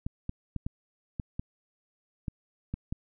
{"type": "clicks", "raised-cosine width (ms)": 5, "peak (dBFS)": -20, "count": 9, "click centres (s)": [0.065, 0.294, 0.563, 0.665, 1.198, 1.395, 2.282, 2.74, 2.925], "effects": []}